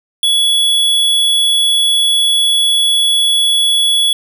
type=tone; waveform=square; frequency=3384 Hz; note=G#7; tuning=32 cents sharp; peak=-10 dBFS; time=0.23-4.13 s; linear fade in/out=2 ms; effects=none